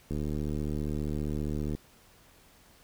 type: click train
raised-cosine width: 3 ms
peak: -21 dBFS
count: 124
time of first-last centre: 0.11-1.75 s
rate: 75 Hz
effects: pink hiss -59 dBFS RMS until 2.83 s